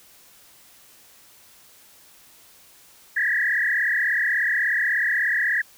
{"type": "tone with frequency modulation", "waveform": "sine", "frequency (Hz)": 1800, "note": "A6", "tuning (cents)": 39, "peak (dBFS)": -19, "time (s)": [3.16, 5.62], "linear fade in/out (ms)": 10, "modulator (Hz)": 36.5, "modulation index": 4.3, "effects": ["white hiss -52 dBFS RMS until 5.77 s"]}